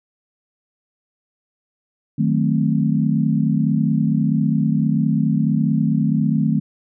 sine chord, D# diminished seventh, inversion none, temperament equal, 155.56 / 185 / 220 / 261.6 Hz, D#3 / F#3 / A3 / C4, 0 / 0 / 0 / 0 cents, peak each -19 / -23 / -19 / -23 dBFS, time 2.18-6.6 s, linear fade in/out 10 ms, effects none

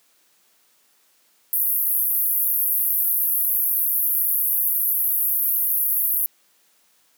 white band-pass noise, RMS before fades -21 dBFS, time 1.53-6.26 s, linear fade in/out 0 ms, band 11000 to 16000 Hz, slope 96 dB/octave, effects white hiss -61 dBFS RMS until 7.17 s + high-pass 200 Hz 12 dB/octave

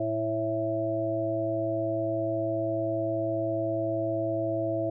harmonic tone with a mistuned harmonic, 110 Hz, A2, in tune, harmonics 1 / 3 / 5 / 6, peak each -35 / -31 / -34 / -29 dBFS, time 0-4.9 s, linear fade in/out 5 ms, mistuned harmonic 1, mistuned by +27 cents, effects none

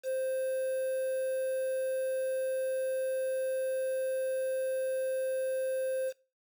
triangle tone with quantisation, 523.3 Hz, C5, in tune, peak -28 dBFS, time 0.03-6.13 s, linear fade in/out 50 ms, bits 8, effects noise-tail reverb RT60 0.3 s tail -20 dB re dry

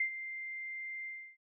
sine tone with ADSR envelope, 2093 Hz, C7, in tune, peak -27 dBFS, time 0-1.37 s, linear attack 5 ms, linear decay 90 ms, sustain -12 dB, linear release 310 ms, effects none

